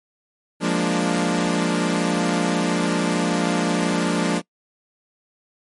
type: chord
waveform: sawtooth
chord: Bb dominant seventh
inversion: second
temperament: equal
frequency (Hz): 174.61 / 207.7 / 233.1 / 293.7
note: F3 / Ab3 / Bb3 / D4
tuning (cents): 0 / 0 / 0 / 0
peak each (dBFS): -19 / -22 / -21 / -20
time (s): 0.6-4.42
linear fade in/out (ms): 50
effects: noise-tail reverb RT60 0.1 s tail -23 dB re dry + MP3 48 kbps